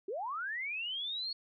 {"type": "linear sweep", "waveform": "sine", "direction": "up", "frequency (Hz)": [353.3, 4383], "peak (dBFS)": -35, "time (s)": [0.08, 1.33], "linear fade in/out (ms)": 5, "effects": []}